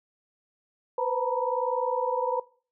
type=tone cluster; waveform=sine; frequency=493.1 / 513 / 910 / 971 Hz; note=B4 / C5 / A#5 / B5; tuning=-3 / -34 / -42 / -30 cents; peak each=-30 dBFS; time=0.98-2.4 s; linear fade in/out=5 ms; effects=noise-tail reverb RT60 0.4 s tail -21 dB re dry